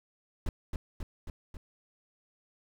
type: noise with echo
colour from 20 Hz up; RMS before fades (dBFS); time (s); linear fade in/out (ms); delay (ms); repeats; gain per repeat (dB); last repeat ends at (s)
brown; -30; 0.46-0.49; 2; 270; 4; -3; 1.57
effects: none